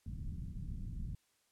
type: low-pass noise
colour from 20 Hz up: pink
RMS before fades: -42 dBFS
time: 0.06-1.15 s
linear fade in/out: 2 ms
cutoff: 180 Hz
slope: 24 dB/octave
effects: white hiss -75 dBFS RMS until 1.51 s + low-pass 11000 Hz 12 dB/octave